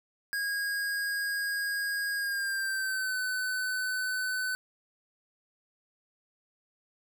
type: tone with pitch glide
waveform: square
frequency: 1637 to 1509.8 Hz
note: G#6 to F#6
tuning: -25 to +35 cents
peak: -30 dBFS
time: 0.33-4.55 s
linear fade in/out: 0 ms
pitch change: -140 cents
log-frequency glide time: 2.16-3.17 s
effects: none